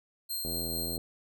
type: tone with tremolo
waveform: 10% pulse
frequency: 4186 Hz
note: C8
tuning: in tune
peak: -25 dBFS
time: 0.29-0.98 s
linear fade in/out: 20 ms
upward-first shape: triangle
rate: 4.5 Hz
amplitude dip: 30%
type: click train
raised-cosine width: 2 ms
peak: -26 dBFS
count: 45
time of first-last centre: 0.45-0.979 s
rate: 83.2 Hz
effects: none